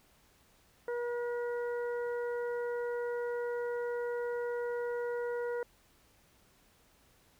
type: harmonic tone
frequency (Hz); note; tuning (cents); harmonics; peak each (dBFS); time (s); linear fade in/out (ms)
480; B4; -49; 1 / 2 / 3 / 4; -33 / -45 / -45 / -51; 0.88-5.63; 2
effects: pink hiss -66 dBFS RMS until 7.39 s